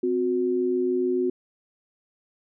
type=tone pair together; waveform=sine; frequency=257.9 / 364.7 Hz; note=C4 / F#4; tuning=-25 / -25 cents; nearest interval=tritone; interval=600 cents; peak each=-27 / -22 dBFS; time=0.03-1.3 s; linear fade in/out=5 ms; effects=none